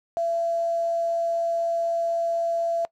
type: tone with quantisation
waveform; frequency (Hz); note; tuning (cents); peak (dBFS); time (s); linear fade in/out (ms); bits
sine; 674; E5; +38; -22; 0.17-2.85; 0; 7
effects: noise-tail reverb RT60 0.1 s tail -21 dB re dry + low-pass 6000 Hz 12 dB/octave